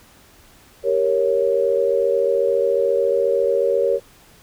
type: chord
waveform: sine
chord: G diminished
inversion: none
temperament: equal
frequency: 392 / 466.2 / 554.4 Hz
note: G4 / Bb4 / Db5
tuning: 0 / 0 / 0 cents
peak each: -22 / -19 / -19 dBFS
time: 0.83-4 s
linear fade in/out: 50 ms
effects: pink hiss -50 dBFS RMS until 4.42 s